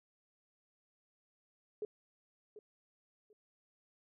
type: tone with echo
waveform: sine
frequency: 422.6 Hz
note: G#4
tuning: 30 cents sharp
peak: -36 dBFS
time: 1.82-1.85 s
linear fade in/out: 2 ms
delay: 740 ms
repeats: 2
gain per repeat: -13 dB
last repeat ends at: 3.33 s
effects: none